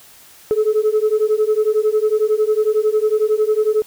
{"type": "beating tone pair", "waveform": "sine", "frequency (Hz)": [424.4, 435.4], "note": ["G#4", "A4"], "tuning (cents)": [38, -18], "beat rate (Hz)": 11, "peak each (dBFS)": -15, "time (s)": [0.51, 3.82], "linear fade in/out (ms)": 0, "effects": ["tanh soft clip ceiling -9 dBFS", "white hiss -45 dBFS RMS until 3.86 s"]}